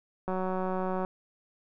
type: click train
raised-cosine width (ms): 1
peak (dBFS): -19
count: 144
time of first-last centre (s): 0.28-1.049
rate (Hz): 186
effects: none